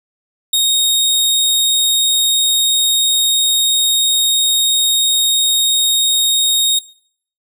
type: tone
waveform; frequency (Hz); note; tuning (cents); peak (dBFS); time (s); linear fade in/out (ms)
sawtooth; 3729; A#7; 0; -8; 0.53-6.79; 5
effects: noise-tail reverb RT60 0.6 s tail -21 dB re dry